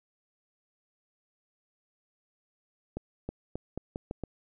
accelerating click train, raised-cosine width 2 ms, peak -21 dBFS, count 7, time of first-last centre 2.97-4.237 s, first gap 320 ms, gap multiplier 0.83, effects none

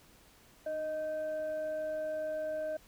sine tone with frequency modulation, 622.3 Hz, D#5, in tune, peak -33 dBFS, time 0.66-2.77 s, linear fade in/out 5 ms, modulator 927 Hz, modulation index 0.3, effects pink hiss -61 dBFS RMS until 2.87 s

